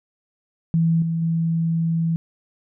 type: tone with level steps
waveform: sine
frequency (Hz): 164.81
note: E3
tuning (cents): 0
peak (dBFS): -15 / -20 / -18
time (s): 0.74-2.16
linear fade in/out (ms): 0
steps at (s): 1.02 / 1.22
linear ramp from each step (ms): 2
effects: none